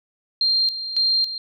sine tone with tremolo, 4186 Hz, C8, in tune, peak -16 dBFS, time 0.41-1.38 s, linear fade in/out 2 ms, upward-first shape square, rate 1.8 Hz, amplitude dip 70%, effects none

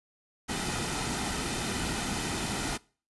pink noise with comb filter, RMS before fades -32 dBFS, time 0.48-2.78 s, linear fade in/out 20 ms, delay 1.8 ms, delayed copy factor -0.5, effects noise-tail reverb RT60 0.4 s tail -23 dB re dry + resampled to 24000 Hz

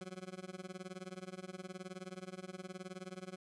20% pulse tone with tremolo, 185 Hz, F#3, in tune, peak -37 dBFS, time 0.01-3.36 s, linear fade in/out 2 ms, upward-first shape sine, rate 19 Hz, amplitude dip 95%, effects resampled to 22050 Hz + 12-bit

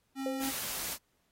square tone, 269.2 Hz, C4, 49 cents sharp, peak -35 dBFS, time 0.15-0.53 s, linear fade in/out 50 ms
sine tone with exponential decay, 523.3 Hz, C5, in tune, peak -30 dBFS, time 0.26-0.63 s, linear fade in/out 2 ms, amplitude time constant 80 ms
white noise, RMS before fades -37 dBFS, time 0.39-0.98 s, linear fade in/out 50 ms
effects pink hiss -75 dBFS RMS until 1.31 s + AAC 48 kbps

